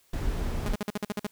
brown noise, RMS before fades -29 dBFS, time 0.13-0.75 s, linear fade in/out 5 ms
sawtooth tone bursts, 207.2 Hz, G#3, 4 cents flat, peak -24 dBFS, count 9, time 0.66-1.267 s, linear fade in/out 2 ms, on 23 ms, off 50 ms
effects white hiss -64 dBFS RMS until 1.31 s

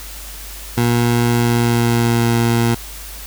20% pulse tone with pitch glide, 119.1 to 117.12 Hz, A#2 to A#2, +38 to +9 cents, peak -8 dBFS, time 0.77-2.75 s, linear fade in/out 10 ms, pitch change -29 cents, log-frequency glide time 1.29-2.25 s, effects added 50 Hz sine -33 dBFS peak until 3.26 s + white hiss -34 dBFS RMS until 3.26 s

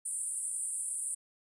white band-pass noise, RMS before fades -36 dBFS, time 0.05-1.15 s, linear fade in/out 10 ms, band 8400 to 9900 Hz, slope 96 dB/octave, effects resampled to 24000 Hz

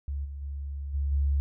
sine tone with level steps, 70.3 Hz, C#2, 25 cents sharp, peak -29 / -35 / -32 / -25 / -22 dBFS, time 0.08-1.4 s, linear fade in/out 0 ms, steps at 0.24 / 0.41 / 0.93 / 1.11 s, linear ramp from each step 20 ms, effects none

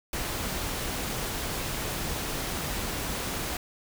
pink noise, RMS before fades -32 dBFS, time 0.13-3.57 s, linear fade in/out 2 ms, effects none

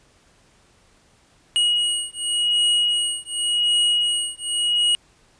square beating tone pair, 2896 / 2896.89 Hz, F#7 / F#7, -38 / -37 cents, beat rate 0.89 Hz, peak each -22 dBFS, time 1.56-4.95 s, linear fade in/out 0 ms, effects pink hiss -57 dBFS RMS until 5.39 s + resampled to 22050 Hz

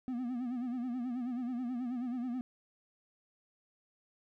triangle tone with vibrato, 246.9 Hz, B3, in tune, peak -32 dBFS, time 0.08-2.41 s, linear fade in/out 0 ms, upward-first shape sine, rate 9.3 Hz, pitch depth 90 cents each way, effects none

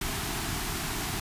pink band-stop noise, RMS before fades -32 dBFS, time 0.01-1.2 s, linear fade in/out 5 ms, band 430 to 650 Hz, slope 96 dB/octave, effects resampled to 32000 Hz

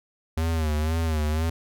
square tone with vibrato, 78.9 Hz, D#2, 25 cents sharp, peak -23 dBFS, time 0.37-1.5 s, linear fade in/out 5 ms, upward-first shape sine, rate 2 Hz, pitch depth 80 cents each way, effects none

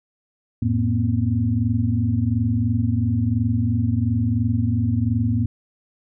sine tone cluster, 89.3 / 110.4 / 236.7 / 259.6 Hz, F2 / A2 / A#3 / C4, +39 / +6 / +27 / -13 cents, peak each -25 / -20 / -23 / -28 dBFS, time 0.62-5.46 s, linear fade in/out 5 ms, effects none

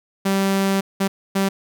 sawtooth tone bursts at uneven times, 194.8 Hz, G3, 11 cents flat, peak -13 dBFS, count 3, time 0.25-0.81 / 1-1.08 / 1.35-1.49 s, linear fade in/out 10 ms, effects none

